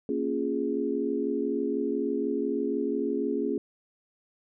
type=chord; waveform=sine; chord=Bb minor seventh; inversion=none; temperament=equal; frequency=233.1 / 277.2 / 349.2 / 415.3 Hz; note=Bb3 / Db4 / F4 / Ab4; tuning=0 / 0 / 0 / 0 cents; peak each=-33 / -30 / -33 / -30 dBFS; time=0.09-3.58 s; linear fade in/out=2 ms; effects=none